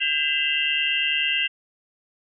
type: tone cluster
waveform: sine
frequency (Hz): 1597 / 2022 / 2662 / 2811 / 3144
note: G6 / B6 / E7 / F7 / G7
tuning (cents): +32 / +40 / +16 / +11 / +4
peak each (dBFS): -30 / -29 / -26 / -23 / -31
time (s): 0-1.48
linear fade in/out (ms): 20
effects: none